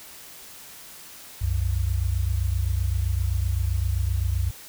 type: tone pair together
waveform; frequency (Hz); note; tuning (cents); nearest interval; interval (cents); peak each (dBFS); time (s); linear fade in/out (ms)
sine; 64.77 / 92.5; C2 / F#2; -17 / 0; tritone; 617; -24; 1.41-4.51; 10
effects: white hiss -44 dBFS RMS until 4.68 s